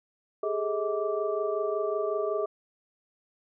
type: tone cluster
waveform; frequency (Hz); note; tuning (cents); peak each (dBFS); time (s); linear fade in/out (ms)
sine; 403.8 / 429.2 / 637 / 1167; G#4 / A4 / D#5 / D6; -49 / -43 / +41 / -11; -31 / -31 / -31 / -36; 0.43-2.46; 5
effects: none